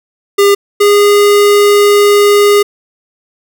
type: tone pair in turn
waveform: square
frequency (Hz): 402.2 / 409.7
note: G4 / G#4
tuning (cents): +44 / -24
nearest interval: unison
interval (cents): 32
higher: second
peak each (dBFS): -5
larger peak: neither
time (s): 0.38-0.55 / 0.8-2.63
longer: second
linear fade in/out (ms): 10
effects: none